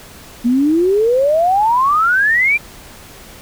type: exponential sweep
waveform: sine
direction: up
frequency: 231.7 to 2421 Hz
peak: -10 dBFS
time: 0.44-2.58 s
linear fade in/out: 20 ms
effects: pink hiss -38 dBFS RMS until 3.41 s